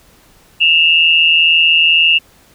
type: tone pair together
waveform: sine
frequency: 2676 / 2838 Hz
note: E7 / F7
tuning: +25 / +27 cents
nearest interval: minor second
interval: 102 cents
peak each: -10 dBFS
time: 0.6-2.19 s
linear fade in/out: 20 ms
effects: pink hiss -48 dBFS RMS until 2.54 s